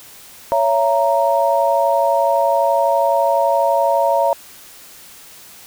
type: chord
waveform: sine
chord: A# diminished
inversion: first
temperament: just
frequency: 559.4 / 671.3 / 932.3 Hz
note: C#5 / E5 / A#5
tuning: +16 / +31 / 0 cents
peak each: -17 dBFS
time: 0.52-4.33 s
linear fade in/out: 0 ms
effects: white hiss -41 dBFS RMS until 5.66 s